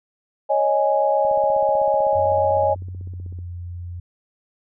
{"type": "chord", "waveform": "sine", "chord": "C# suspended second", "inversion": "none", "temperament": "equal", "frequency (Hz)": [554.4, 622.3, 830.6], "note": ["C#5", "D#5", "G#5"], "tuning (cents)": [0, 0, 0], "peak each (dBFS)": -20, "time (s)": [0.49, 2.75], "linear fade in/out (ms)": 20}
{"type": "click train", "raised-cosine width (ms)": 3, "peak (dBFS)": -30, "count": 35, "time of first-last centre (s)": [1.25, 3.388], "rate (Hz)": 15.9}
{"type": "tone with pitch glide", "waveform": "sine", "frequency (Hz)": [91.2, 87.69], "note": ["F#2", "F2"], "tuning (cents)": [-24, 8], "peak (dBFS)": -29, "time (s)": [2.15, 4], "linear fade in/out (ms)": 5, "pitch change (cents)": -68, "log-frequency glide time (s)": [2.98, 3.48]}
{"effects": []}